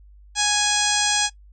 harmonic tone with a mistuned harmonic, 830.6 Hz, G#5, in tune, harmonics 1 / 2 / 3 / 4 / 5 / 6 / 7 / 8 / 9 / 10, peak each -26 / -26 / -29 / -25 / -28 / -27 / -27 / -29 / -28 / -30 dBFS, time 0.35-1.3 s, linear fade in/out 50 ms, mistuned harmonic 7, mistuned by +19 cents, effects noise-tail reverb RT60 0.1 s tail -20 dB re dry + added 50 Hz sine -45 dBFS peak until 1.52 s

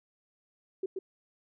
sine tone with echo, 380 Hz, F#4, 46 cents sharp, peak -29 dBFS, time 0.83-0.86 s, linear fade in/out 5 ms, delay 130 ms, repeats 1, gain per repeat -3 dB, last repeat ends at 0.99 s, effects none

